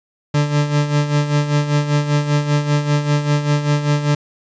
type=tone with tremolo; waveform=40% pulse; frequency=146.83 Hz; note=D3; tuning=in tune; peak=-11 dBFS; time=0.34-4.15 s; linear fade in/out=5 ms; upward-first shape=sine; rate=5.1 Hz; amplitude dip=65%; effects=resampled to 16000 Hz + 8-bit